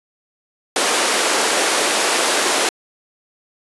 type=high-pass noise; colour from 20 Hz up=pink; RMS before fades=-17 dBFS; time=0.76-2.69 s; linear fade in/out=2 ms; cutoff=340 Hz; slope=24 dB/octave; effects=resampled to 24000 Hz